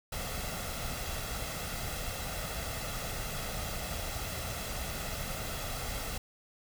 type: noise with comb filter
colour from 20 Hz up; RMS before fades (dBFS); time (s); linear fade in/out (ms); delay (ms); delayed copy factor
pink; -37; 0.12-6.18; 5; 1.5; +0.55
effects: none